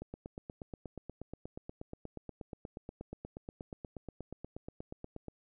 click train, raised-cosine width 2 ms, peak -29 dBFS, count 45, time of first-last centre 0.02-5.283 s, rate 8.36 Hz, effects none

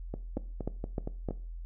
two click trains, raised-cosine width 2 ms, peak -22 / -19 dBFS, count 6 / 4, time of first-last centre 0.14-1.308 / 0.37-1.287 s, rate 4.28 / 3.27 Hz, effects noise-tail reverb RT60 0.4 s tail -18 dB re dry + added 42 Hz sine -38 dBFS peak until 1.65 s

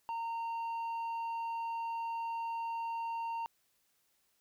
sine tone with tanh clipping, 920 Hz, A#5, 23 cents flat, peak -36 dBFS, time 0.09-3.46 s, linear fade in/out 0 ms, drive 5 dB, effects white hiss -75 dBFS RMS until 4.4 s

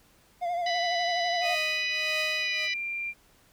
triangle tone with vibrato, 698 Hz, F5, 1 cent flat, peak -25 dBFS, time 0.41-1.56 s, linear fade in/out 20 ms, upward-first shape sine, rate 12 Hz, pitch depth 46 cents each way
harmonic tone, 992 Hz, B5, 7 cents sharp, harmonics 2 / 3 / 4 / 5 / 6, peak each -32 / -36 / -35 / -38 / -46 dBFS, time 0.66-2.74 s, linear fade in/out 5 ms
sine tone with pitch glide, 2486 to 2379 Hz, D#7 to D7, -2 to +22 cents, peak -30 dBFS, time 1.41-3.14 s, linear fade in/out 50 ms, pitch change -76 cents, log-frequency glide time 2.37-2.68 s
sawtooth tone with tremolo, 621 Hz, D#5, 3 cents flat, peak -28 dBFS, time 1.41-2.69 s, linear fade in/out 50 ms, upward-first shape triangle, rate 1.6 Hz, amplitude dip 95%
effects pink hiss -61 dBFS RMS until 3.52 s

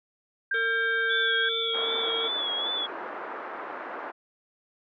sine tone with pitch glide, 1591 to 1575.5 Hz, G6 to G6, +25 to +8 cents, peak -24 dBFS, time 0.51-1.49 s, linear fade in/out 5 ms, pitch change -17 cents, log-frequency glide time 0.79-1.18 s
harmonic tone, 455.5 Hz, A#4, 40 cents flat, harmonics 1 / 3 / 5 / 7 / 8, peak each -32 / -37 / -39 / -40 / -41 dBFS, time 0.54-2.28 s, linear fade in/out 5 ms
sine tone with vibrato, 3396 Hz, G#7, 38 cents sharp, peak -27 dBFS, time 1.09-2.87 s, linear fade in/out 20 ms, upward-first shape sine, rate 2.6 Hz, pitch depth 52 cents each way
white band-pass noise, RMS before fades -37 dBFS, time 1.73-4.12 s, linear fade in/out 20 ms, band 300 to 1500 Hz, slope 24 dB/octave
effects none

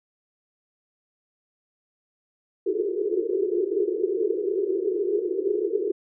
white band-pass noise, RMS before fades -25 dBFS, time 2.66-5.92 s, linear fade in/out 10 ms, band 350 to 440 Hz, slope 96 dB/octave, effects none

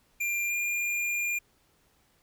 square tone with pitch glide, 2385 to 2407 Hz, D7 to D7, +26 to +42 cents, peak -28 dBFS, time 0.2-1.39 s, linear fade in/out 10 ms, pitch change +16 cents, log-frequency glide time 0.46-0.54 s, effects pink hiss -67 dBFS RMS until 2.22 s

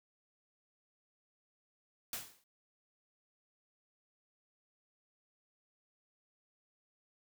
white noise with exponential decay, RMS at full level -37 dBFS, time 2.13-2.44 s, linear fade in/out 2 ms, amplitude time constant 66 ms, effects none

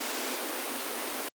pink high-pass noise, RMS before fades -34 dBFS, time 0-1.29 s, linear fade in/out 10 ms, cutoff 240 Hz, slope 96 dB/octave, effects Opus 48 kbps

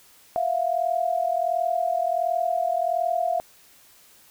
sine tone pair together, 668.6 / 710 Hz, E5 / F5, +24 / +28 cents, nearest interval minor second, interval 104 cents, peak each -24 dBFS, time 0.36-3.4 s, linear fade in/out 0 ms, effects white hiss -54 dBFS RMS until 4.3 s

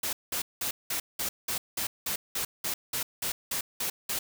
white noise bursts, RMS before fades -31 dBFS, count 15, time 0.03-4.19 s, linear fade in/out 5 ms, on 100 ms, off 190 ms, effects none

